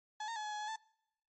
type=tone with pitch steps; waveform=35% pulse; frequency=853 / 917 / 852 / 846 / 841 / 847 / 881 Hz; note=G#5 / A#5 / G#5 / G#5 / G#5 / G#5 / A5; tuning=+46 / -29 / +44 / +32 / +22 / +34 / +2 cents; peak=-37 dBFS; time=0.2-0.76 s; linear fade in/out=5 ms; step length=80 ms; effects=noise-tail reverb RT60 0.8 s tail -24 dB re dry + MP3 32 kbps